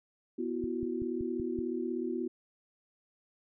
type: chord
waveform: sine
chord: B suspended fourth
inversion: none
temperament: equal with one note detuned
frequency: 246.9 / 333.5 / 370 Hz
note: B3 / E4 / F#4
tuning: 0 / +20 / 0 cents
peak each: -36 dBFS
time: 0.38-2.28 s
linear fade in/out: 10 ms
type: click train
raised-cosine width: 5 ms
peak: -29 dBFS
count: 6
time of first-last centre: 0.64-1.589 s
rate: 5.27 Hz
effects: none